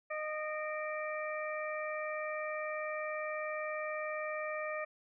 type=harmonic tone with a mistuned harmonic; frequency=615 Hz; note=D#5; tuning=20 cents flat; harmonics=1 / 2 / 3 / 4; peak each=-38 / -42 / -43 / -44 dBFS; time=0.1-4.85 s; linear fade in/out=10 ms; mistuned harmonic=4; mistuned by=-84 cents; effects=none